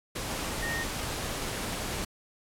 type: tone in noise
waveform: sine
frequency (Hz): 1850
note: A#6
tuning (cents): -14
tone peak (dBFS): -32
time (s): 0.62-0.84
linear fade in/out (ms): 10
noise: pink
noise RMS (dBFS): -34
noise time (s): 0.15-2.05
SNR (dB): -1
effects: low-pass 12000 Hz 12 dB/octave + AAC 64 kbps